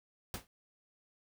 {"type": "noise with exponential decay", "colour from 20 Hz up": "pink", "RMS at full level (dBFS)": -36, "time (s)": [0.34, 0.47], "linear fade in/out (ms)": 1, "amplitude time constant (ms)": 28, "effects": []}